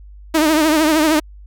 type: tone with vibrato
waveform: sawtooth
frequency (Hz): 311.1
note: D#4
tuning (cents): 0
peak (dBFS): -8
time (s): 0.34-1.2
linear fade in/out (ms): 10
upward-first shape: triangle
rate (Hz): 13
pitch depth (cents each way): 95
effects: added 50 Hz sine -36 dBFS peak until 1.46 s